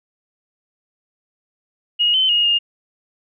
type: tone with pitch steps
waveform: sine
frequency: 2877 / 3065 / 2866 / 2832 Hz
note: F#7 / G7 / F7 / F7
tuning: -49 / -40 / +44 / +23 cents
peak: -13 dBFS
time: 1.99-2.59 s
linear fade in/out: 20 ms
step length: 150 ms
effects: none